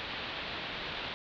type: low-pass noise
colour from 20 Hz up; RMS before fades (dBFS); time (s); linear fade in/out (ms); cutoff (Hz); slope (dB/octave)
white; -39; 0-1.14; 0; 4000; 48
effects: none